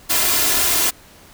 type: noise with comb filter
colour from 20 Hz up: white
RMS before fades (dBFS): -17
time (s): 0.09-0.91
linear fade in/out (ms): 20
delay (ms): 2.9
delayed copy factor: +0.6
effects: pink hiss -46 dBFS RMS until 1.33 s